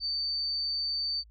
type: tone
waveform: sine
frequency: 4574 Hz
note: D8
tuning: 47 cents flat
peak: -28 dBFS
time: 0-1.24 s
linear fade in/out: 50 ms
effects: added 54 Hz sine -52 dBFS peak until 1.3 s + MP3 96 kbps